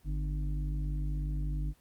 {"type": "harmonic tone with a mistuned harmonic", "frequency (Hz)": 51, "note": "G#1", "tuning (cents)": -31, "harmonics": [1, 3, 5, 6], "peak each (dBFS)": [-31, -37, -49, -48], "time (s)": [0.04, 1.74], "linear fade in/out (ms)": 50, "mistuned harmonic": 3, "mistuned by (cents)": -61, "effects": ["pink hiss -66 dBFS RMS until 1.8 s", "Opus 24 kbps"]}